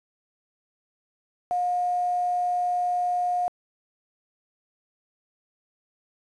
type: tone with quantisation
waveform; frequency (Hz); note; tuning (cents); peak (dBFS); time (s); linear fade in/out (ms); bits
sine; 715; F5; +41; -22; 1.51-3.48; 0; 8
effects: resampled to 22050 Hz